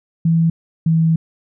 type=tone pair in turn; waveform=sine; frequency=164.81 / 162.54 Hz; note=E3 / E3; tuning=0 / -24 cents; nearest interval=unison; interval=24 cents; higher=first; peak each=-11 dBFS; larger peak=neither; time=0.25-0.5 / 0.86-1.16 s; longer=second; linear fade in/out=5 ms; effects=none